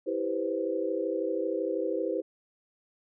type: chord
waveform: sine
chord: C major seventh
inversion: first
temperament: just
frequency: 327 / 392.4 / 490.5 / 523.3 Hz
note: E4 / G4 / B4 / C5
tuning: -14 / +2 / -12 / 0 cents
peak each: -33 dBFS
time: 0.06-2.22 s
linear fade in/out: 20 ms
effects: none